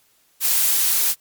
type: noise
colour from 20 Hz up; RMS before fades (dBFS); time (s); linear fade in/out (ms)
blue; -18; 0.4-1.15; 50
effects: white hiss -60 dBFS RMS until 1.2 s + MP3 96 kbps